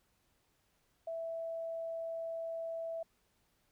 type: tone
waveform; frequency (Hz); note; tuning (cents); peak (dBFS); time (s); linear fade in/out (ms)
sine; 659.3; E5; 0; -37; 1.07-3.03; 5
effects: pink hiss -75 dBFS RMS until 3.71 s